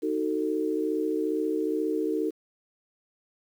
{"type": "chord", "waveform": "sine", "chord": "D# diminished", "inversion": "none", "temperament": "just", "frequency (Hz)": [311.1, 373.4, 448], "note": ["D#4", "F#4", "A4"], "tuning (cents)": [0, 16, 31], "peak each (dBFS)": [-28, -31, -29], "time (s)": [0.02, 2.31], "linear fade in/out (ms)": 20, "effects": ["9-bit"]}